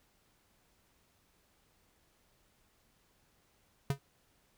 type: tone with exponential decay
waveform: square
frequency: 138.8 Hz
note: C#3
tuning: 3 cents sharp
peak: -26 dBFS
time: 3.9-3.99 s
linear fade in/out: 2 ms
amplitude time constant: 19 ms
effects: pink hiss -71 dBFS RMS until 4.57 s